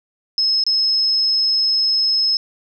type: tone with dropouts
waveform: sine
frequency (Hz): 5180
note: E8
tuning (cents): -31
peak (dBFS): -14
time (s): 0.38-2.37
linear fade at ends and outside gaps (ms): 1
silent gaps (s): 0.638-0.665
effects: none